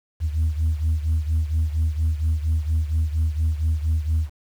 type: beating tone pair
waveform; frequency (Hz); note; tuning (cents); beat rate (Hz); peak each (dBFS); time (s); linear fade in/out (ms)
sine; 77.9 / 82.2; D#2 / E2; +3 / -4; 4.3; -19 / -23; 0.2-4.3; 50
effects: tanh soft clip ceiling -15 dBFS + 8-bit